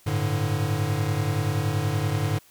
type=chord; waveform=square; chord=G suspended second; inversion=none; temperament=equal with one note detuned; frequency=99.48 / 110 / 146.83 Hz; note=G2 / A2 / D3; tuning=+26 / 0 / 0 cents; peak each=-28 dBFS; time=0.06-2.39 s; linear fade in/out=10 ms; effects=white hiss -56 dBFS RMS until 2.5 s